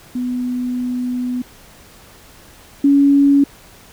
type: tone pair in turn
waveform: sine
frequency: 248.5 / 281.1 Hz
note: B3 / C#4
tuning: +11 / +24 cents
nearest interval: major second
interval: 213 cents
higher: second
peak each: -18 / -8 dBFS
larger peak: second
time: 0.15-1.42 / 2.84-3.44 s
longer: first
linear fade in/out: 5 ms
effects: pink hiss -44 dBFS RMS until 3.92 s